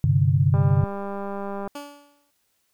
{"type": "chord", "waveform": "sine", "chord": "G suspended fourth", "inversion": "none", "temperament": "equal", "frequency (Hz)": [98, 130.81, 146.83], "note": ["G2", "C3", "D3"], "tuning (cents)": [0, 0, 0], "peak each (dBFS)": [-21, -20, -20], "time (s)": [0.04, 0.84], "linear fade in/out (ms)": 0}
{"type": "click train", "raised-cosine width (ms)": 1, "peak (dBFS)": -19, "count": 227, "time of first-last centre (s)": [0.54, 1.676], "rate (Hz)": 199}
{"type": "tone with exponential decay", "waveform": "15% pulse", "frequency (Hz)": 287.9, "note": "D4", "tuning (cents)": -34, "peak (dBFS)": -25, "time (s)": [1.75, 2.31], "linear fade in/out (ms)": 5, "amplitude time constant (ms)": 120}
{"effects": ["white hiss -70 dBFS RMS until 2.73 s"]}